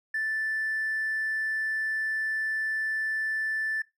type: tone with hard clipping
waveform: sine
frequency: 1760 Hz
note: A6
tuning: in tune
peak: -27 dBFS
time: 0.14-3.82 s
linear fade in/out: 5 ms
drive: 1 dB
effects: noise-tail reverb RT60 0.2 s tail -20 dB re dry